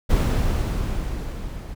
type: noise with level ramp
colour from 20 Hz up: brown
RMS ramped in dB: -17 to -34 dBFS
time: 0.09-1.75 s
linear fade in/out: 20 ms
effects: none